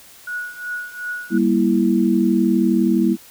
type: tone with tremolo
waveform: sine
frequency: 1461 Hz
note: F#6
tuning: 22 cents flat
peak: -22 dBFS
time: 0.27-1.38 s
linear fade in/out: 5 ms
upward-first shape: triangle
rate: 2.7 Hz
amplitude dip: 85%
type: chord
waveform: sine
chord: E diminished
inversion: first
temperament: just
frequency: 197.78 / 237.3 / 329.6 Hz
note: G3 / Bb3 / E4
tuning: +16 / +31 / 0 cents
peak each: -18 dBFS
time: 1.3-3.17 s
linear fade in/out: 50 ms
effects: white hiss -45 dBFS RMS until 3.3 s